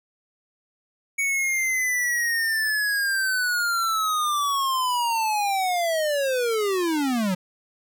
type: linear sweep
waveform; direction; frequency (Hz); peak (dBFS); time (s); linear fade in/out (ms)
square; down; 2239 to 176.2; -22; 1.18-7.35; 10
effects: none